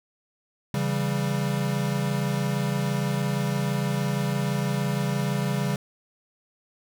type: chord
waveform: square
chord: C# diminished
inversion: none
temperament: equal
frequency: 138.59 / 164.81 / 196 Hz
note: C#3 / E3 / G3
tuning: 0 / 0 / 0 cents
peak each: -27 / -32 / -29 dBFS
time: 0.74-5.76 s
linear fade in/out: 2 ms
effects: none